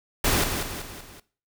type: noise with echo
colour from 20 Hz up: pink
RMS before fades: -22 dBFS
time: 0.24-0.44 s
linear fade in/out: 5 ms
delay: 190 ms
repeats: 4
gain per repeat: -6 dB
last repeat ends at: 1.2 s
effects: noise-tail reverb RT60 0.4 s tail -19 dB re dry